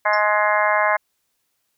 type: harmonic tone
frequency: 210 Hz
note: G#3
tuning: 19 cents sharp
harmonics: 3 / 4 / 5 / 6 / 7 / 8 / 9 / 10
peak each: -21 / -23 / -21 / -28 / -28 / -23 / -30 / -25 dBFS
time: 0.05-0.97 s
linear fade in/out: 10 ms
type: tone with exponential decay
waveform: sine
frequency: 5380 Hz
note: E8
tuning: 34 cents sharp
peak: -26 dBFS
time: 0.13-0.23 s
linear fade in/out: 5 ms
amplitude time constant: 20 ms
effects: white hiss -71 dBFS RMS until 1.77 s